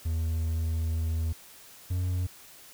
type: tone pair in turn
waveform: triangle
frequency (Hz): 81.1 / 90.38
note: E2 / F#2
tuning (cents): -28 / -40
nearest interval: major second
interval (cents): 188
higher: second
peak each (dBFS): -24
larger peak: neither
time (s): 0.05-1.33 / 1.9-2.27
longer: first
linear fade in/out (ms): 10
effects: white hiss -51 dBFS RMS until 2.73 s